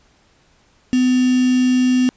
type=tone with quantisation; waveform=sine; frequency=252.8 Hz; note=B3; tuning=41 cents sharp; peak=-12 dBFS; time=0.93-2.09 s; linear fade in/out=0 ms; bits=4; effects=pink hiss -56 dBFS RMS until 2.16 s + resampled to 16000 Hz